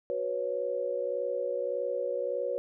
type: chord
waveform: sine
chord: F# suspended fourth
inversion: none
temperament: just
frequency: 370 / 493.3 / 555 Hz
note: F#4 / B4 / C#5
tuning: 0 / -2 / +2 cents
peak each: -38 / -32 / -32 dBFS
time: 0.1-2.58 s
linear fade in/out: 0 ms
effects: none